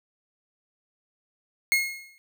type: tone with exponential decay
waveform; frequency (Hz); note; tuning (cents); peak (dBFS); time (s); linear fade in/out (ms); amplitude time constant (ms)
40% pulse; 2158; C#7; -47; -16; 1.72-2.18; 0; 100
effects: none